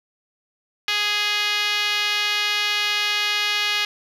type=tone with band-pass filter; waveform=5% pulse; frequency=415.3 Hz; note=G#4; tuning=in tune; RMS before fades=-22 dBFS; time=0.88-3.85 s; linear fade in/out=2 ms; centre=2800 Hz; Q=1; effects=none